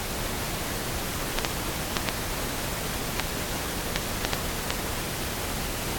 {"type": "clicks", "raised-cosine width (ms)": 0.2, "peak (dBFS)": -5, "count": 9, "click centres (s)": [1.387, 1.448, 1.968, 2.088, 3.197, 3.96, 4.25, 4.334, 4.705], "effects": ["pink hiss -31 dBFS RMS until 5.98 s", "AAC 64 kbps"]}